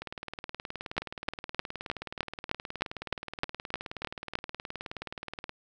two click trains, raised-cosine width 0.3 ms, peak -11 / -21 dBFS, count 12 / 105, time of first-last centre 0.98-4.354 / 0.02-5.494 s, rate 3.26 / 19 Hz, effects none

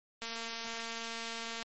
click train, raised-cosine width 0.2 ms, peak -23 dBFS, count 323, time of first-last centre 0.22-1.626 s, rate 229 Hz, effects MP3 32 kbps

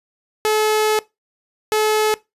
sawtooth tone bursts at uneven times, 430 Hz, A4, 40 cents flat, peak -11 dBFS, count 2, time 0.45-0.99 / 1.72-2.14 s, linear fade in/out 0 ms, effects noise-tail reverb RT60 0.2 s tail -20 dB re dry + resampled to 32000 Hz

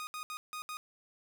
sawtooth tone bursts at uneven times, 1239 Hz, D#6, 8 cents flat, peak -35 dBFS, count 5, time 0-0.07 / 0.14-0.23 / 0.3-0.37 / 0.53-0.62 / 0.69-0.77 s, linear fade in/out 0 ms, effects none

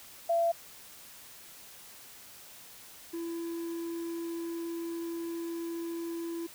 sine / triangle tone pair in turn, 675 / 335.8 Hz, E5 / E4, +41 / +32 cents, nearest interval octave, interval 1209 cents, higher first, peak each -24 / -32 dBFS, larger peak first, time 0.29-0.52 / 3.13-6.47 s, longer second, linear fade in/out 10 ms, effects white hiss -51 dBFS RMS until 6.54 s

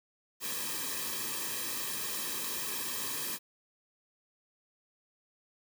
white noise with comb filter, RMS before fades -36 dBFS, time 0.4-3.39 s, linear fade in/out 50 ms, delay 1.4 ms, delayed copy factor -0.85, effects none

